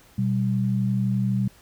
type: tone pair together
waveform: sine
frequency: 122.69 / 194.6 Hz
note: B2 / G3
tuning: -11 / -12 cents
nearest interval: minor sixth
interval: 799 cents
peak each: -23 dBFS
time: 0.18-1.48 s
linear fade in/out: 5 ms
effects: pink hiss -54 dBFS RMS until 1.61 s